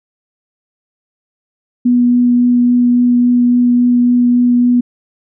sine tone with vibrato, 244 Hz, B3, 21 cents flat, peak -7 dBFS, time 1.85-4.81 s, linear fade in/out 10 ms, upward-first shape triangle, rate 3.6 Hz, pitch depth 9 cents each way, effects none

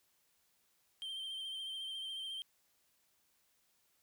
triangle tone with vibrato, 3143 Hz, G7, 4 cents sharp, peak -39 dBFS, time 1.02-2.42 s, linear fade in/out 0 ms, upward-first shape triangle, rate 14 Hz, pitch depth 39 cents each way, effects white hiss -75 dBFS RMS until 4.02 s

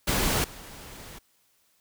pink noise with level steps, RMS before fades -25 / -44 dBFS, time 0.07-1.19 s, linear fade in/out 10 ms, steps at 0.44 s, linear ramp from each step 2 ms, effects white hiss -67 dBFS RMS until 1.8 s

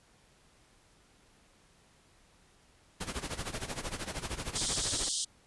pink noise with tremolo, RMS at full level -35 dBFS, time 3-5.09 s, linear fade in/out 10 ms, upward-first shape sine, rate 13 Hz, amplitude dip 80%
white band-pass noise, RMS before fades -34 dBFS, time 4.55-5.25 s, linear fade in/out 10 ms, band 3100 to 9400 Hz, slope 96 dB/octave
effects pink hiss -64 dBFS RMS until 5.46 s + resampled to 24000 Hz

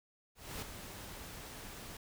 pink noise with ADSR envelope, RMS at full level -41 dBFS, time 0.35-1.97 s, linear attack 270 ms, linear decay 9 ms, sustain -7 dB, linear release 4 ms, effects none

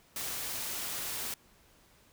white noise, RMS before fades -37 dBFS, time 0.16-1.34 s, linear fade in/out 2 ms, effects pink hiss -63 dBFS RMS until 2.12 s

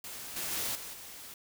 white noise with level steps, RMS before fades -43 / -36 / -34 / -43 / -47 dBFS, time 0.04-1.34 s, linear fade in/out 2 ms, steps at 0.36 / 0.51 / 0.75 / 0.93 s, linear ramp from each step 5 ms, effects none

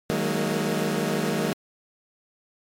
20% pulse tone cluster, 156.4 / 188.2 / 207.5 / 231.2 Hz, D#3 / F#3 / G#3 / A#3, +9 / +30 / -1 / -14 cents, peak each -24 dBFS, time 0.1-1.53 s, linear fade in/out 0 ms, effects MP3 64 kbps

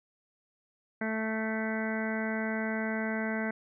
harmonic tone, 220 Hz, A3, in tune, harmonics 1 / 2 / 3 / 4 / 5 / 6 / 7 / 8 / 9 / 10, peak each -32 / -39 / -38 / -43 / -48 / -49 / -38 / -48 / -39 / -48 dBFS, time 1.01-3.51 s, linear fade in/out 5 ms, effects none

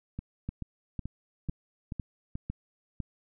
two click trains, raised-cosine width 5 ms, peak -21 / -23 dBFS, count 6 / 6, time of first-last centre 0.49-3.003 / 0.19-2.355 s, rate 1.99 / 2.31 Hz, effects none

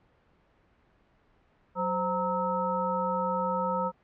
harmonic tone with a mistuned harmonic, 185 Hz, F#3, in tune, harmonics 1 / 3 / 5 / 7, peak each -34 / -31 / -30 / -32 dBFS, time 1.75-3.92 s, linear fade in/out 50 ms, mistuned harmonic 3, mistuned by -110 cents, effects pink hiss -65 dBFS RMS until 4.03 s + low-pass 2000 Hz 12 dB/octave

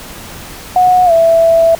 sine tone with pitch glide, 730 to 661.7 Hz, F#5 to E5, -24 to +6 cents, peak -5 dBFS, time 0.76-1.75 s, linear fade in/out 2 ms, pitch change -170 cents, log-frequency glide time 1.05-1.12 s, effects pink hiss -30 dBFS RMS until 1.79 s

